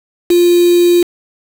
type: tone with quantisation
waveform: sine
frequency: 349.2 Hz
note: F4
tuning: in tune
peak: -6 dBFS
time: 0.3-1.03 s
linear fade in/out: 5 ms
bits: 3
effects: none